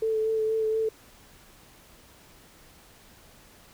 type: tone with vibrato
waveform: sine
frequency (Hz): 440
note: A4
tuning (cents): 0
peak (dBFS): -23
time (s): 0.02-0.89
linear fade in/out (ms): 5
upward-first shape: sine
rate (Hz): 4.2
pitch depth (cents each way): 18
effects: pink hiss -54 dBFS RMS until 3.73 s